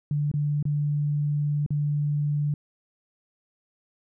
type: tone with dropouts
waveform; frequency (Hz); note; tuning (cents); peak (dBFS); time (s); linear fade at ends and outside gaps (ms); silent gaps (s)
sine; 146.83; D3; 0; -22; 0.11-2.54; 2; 0.315-0.339 / 0.627-0.653 / 1.663-1.705
effects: none